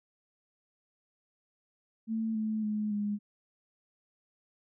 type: tone with pitch steps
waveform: sine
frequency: 222.9 / 217.3 / 211.9 / 206.5 Hz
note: A3 / A3 / G#3 / G#3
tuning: +23 / -21 / +35 / -10 cents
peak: -29 dBFS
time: 2.07-3.19 s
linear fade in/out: 50 ms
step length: 280 ms
effects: none